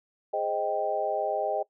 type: chord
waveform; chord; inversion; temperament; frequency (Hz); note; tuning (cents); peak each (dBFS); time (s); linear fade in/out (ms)
sine; Ab major seventh; none; equal; 415.3 / 523.3 / 622.3 / 784; Ab4 / C5 / Eb5 / G5; 0 / 0 / 0 / 0; -34 / -34 / -29 / -30; 0.33-1.63; 10
effects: noise-tail reverb RT60 0.1 s tail -20 dB re dry